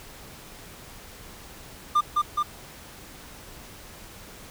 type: tone with echo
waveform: triangle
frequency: 1198 Hz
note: D6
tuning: 34 cents sharp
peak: -15 dBFS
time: 1.95-2.01 s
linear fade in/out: 10 ms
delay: 210 ms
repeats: 2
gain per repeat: -2 dB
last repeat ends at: 2.43 s
effects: pink hiss -45 dBFS RMS until 4.5 s